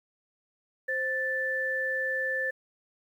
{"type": "tone pair together", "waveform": "sine", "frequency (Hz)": [523.3, 1760], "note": ["C5", "A6"], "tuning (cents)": [0, 0], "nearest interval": "octave + major sixth", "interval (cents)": 2100, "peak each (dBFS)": [-33, -28], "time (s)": [0.88, 2.51], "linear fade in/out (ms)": 10, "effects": ["10-bit"]}